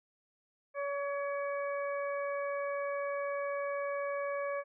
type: harmonic tone with a mistuned harmonic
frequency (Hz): 566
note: C#5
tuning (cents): +36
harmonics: 1 / 2 / 3 / 4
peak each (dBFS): -34 / -40 / -44 / -46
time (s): 0.74-4.64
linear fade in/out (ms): 50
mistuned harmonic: 3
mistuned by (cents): -16
effects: none